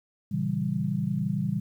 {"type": "chord", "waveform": "sine", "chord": "A# diminished seventh", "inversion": "none", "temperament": "equal", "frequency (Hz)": [116.54, 138.59, 164.81, 196], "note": ["A#2", "C#3", "E3", "G3"], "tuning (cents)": [0, 0, 0, 0], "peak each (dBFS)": [-34, -31, -30, -29], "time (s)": [0.31, 1.6], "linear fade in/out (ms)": 10, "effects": ["10-bit"]}